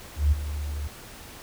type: tone with ADSR envelope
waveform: sine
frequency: 73.4 Hz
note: D2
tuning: in tune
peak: -14 dBFS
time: 0.16-0.88 s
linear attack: 160 ms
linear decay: 17 ms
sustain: -14 dB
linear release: 11 ms
effects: tanh soft clip ceiling -11 dBFS + pink hiss -44 dBFS RMS until 1.42 s